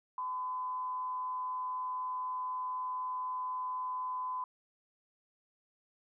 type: tone with frequency modulation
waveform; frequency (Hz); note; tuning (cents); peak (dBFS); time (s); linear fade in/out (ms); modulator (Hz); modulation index
sine; 1013; B5; +44; -34; 0.18-4.44; 2; 167; 0.2
effects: none